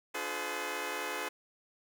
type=chord; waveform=10% pulse; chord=D diminished seventh; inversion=none; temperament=just; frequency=293.7 / 352.4 / 422.9 / 507.5 Hz; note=D4 / F4 / Ab4 / Cb5; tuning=0 / +16 / +31 / +47 cents; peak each=-36 / -34 / -31 / -31 dBFS; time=0.14-1.29 s; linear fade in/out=10 ms; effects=none